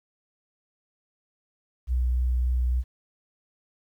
sine tone with vibrato, 62 Hz, B1, 7 cents sharp, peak -21 dBFS, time 1.87-2.84 s, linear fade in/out 50 ms, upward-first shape sine, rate 3.5 Hz, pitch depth 11 cents each way, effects 10-bit

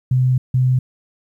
sine tone bursts at uneven times, 127.9 Hz, C3, 39 cents flat, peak -12 dBFS, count 2, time 0.11-0.38 / 0.54-0.79 s, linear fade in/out 5 ms, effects 9-bit

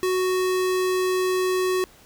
square tone, 370 Hz, F#4, in tune, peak -21 dBFS, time 0.03-1.84 s, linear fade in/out 0 ms, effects pink hiss -52 dBFS RMS until 2.05 s

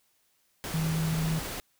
sine tone in noise, 160.2 Hz, E3, 49 cents flat, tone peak -26 dBFS, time 0.74-1.39 s, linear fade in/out 0 ms, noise pink, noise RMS -36 dBFS, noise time 0.64-1.6 s, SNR +7 dB, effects white hiss -70 dBFS RMS until 1.79 s

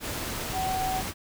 sine tone in noise, 754 Hz, F#5, 32 cents sharp, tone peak -27 dBFS, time 0.52-1.03 s, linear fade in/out 50 ms, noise pink, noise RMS -33 dBFS, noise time 0-1.14 s, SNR +3 dB, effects none

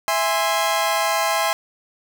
sawtooth chord, E augmented, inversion none, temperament equal with one note detuned, 659.3 / 823.9 / 1046.5 Hz, E5 / G#5 / B#5, 0 / -14 / 0 cents, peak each -19 dBFS, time 0.08-1.53 s, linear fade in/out 0 ms, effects none

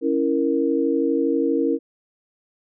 sine chord, A# diminished, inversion first, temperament equal, 277.2 / 329.6 / 466.2 Hz, C#4 / E4 / A#4, 0 / 0 / 0 cents, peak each -22 dBFS, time 0.01-1.79 s, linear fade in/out 50 ms, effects none

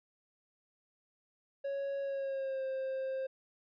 triangle tone with pitch glide, 554.4 to 529.4 Hz, C#5 to C5, 0 to +20 cents, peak -32 dBFS, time 1.64-3.27 s, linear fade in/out 10 ms, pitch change -80 cents, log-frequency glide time 2.01-2.64 s, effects resampled to 11025 Hz

